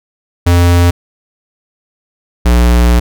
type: tone pair in turn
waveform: square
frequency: 87.2 / 59.75 Hz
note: F2 / A#1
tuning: -2 / +43 cents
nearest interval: perfect fifth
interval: 655 cents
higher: first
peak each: -6 dBFS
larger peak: neither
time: 0.46-0.91 / 2.45-3 s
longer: second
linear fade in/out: 10 ms
effects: none